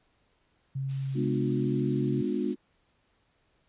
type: tone with vibrato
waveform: sine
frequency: 134.8 Hz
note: C#3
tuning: 48 cents flat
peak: -29 dBFS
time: 0.75-2.22 s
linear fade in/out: 10 ms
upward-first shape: triangle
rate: 1.1 Hz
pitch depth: 10 cents each way
type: noise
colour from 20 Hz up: blue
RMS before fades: -45 dBFS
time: 0.88-2.55 s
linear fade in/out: 20 ms
type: chord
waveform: sine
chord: G# diminished seventh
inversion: none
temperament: just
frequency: 207.7 / 249.2 / 299 / 358.8 Hz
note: G#3 / B3 / D4 / F4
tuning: 0 / +16 / +31 / +47 cents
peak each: -32 dBFS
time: 1.14-2.56 s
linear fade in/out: 50 ms
effects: pink hiss -70 dBFS RMS until 3.68 s + resampled to 8000 Hz